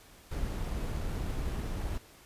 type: noise with sample-and-hold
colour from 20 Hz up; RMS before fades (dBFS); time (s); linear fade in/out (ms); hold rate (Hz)
brown; -34; 0.31-1.98; 5; 11025
effects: pink hiss -56 dBFS RMS until 2.25 s + resampled to 32000 Hz